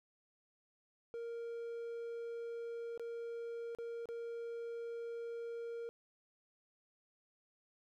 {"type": "tone with dropouts", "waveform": "triangle", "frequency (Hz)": 466.2, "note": "A#4", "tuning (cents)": 0, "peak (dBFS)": -39, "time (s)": [1.14, 5.89], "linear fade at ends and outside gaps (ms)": 0, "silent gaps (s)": [[2.976, 2.996], [3.749, 3.786], [4.056, 4.088]], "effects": []}